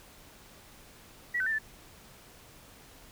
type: tone with pitch steps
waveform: sine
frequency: 1936 / 1524 / 1791 / 1753 Hz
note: B6 / G6 / A6 / A6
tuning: -35 / -49 / +30 / -7 cents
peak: -27 dBFS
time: 1.34-1.588 s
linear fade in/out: 10 ms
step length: 62 ms
effects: pink hiss -54 dBFS RMS until 3.11 s